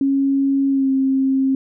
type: tone with pitch glide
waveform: sine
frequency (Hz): 274.2 to 267.2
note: C#4 to C4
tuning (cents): -19 to +36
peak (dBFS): -14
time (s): 0.01-1.55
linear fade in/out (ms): 2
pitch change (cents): -45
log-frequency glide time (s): 0.69-0.9
effects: none